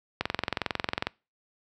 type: click train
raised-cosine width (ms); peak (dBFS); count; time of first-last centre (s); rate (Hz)
0.3; -10; 20; 0.21-1.07; 22.1
effects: noise-tail reverb RT60 0.3 s tail -25 dB re dry + high-pass 60 Hz 12 dB/octave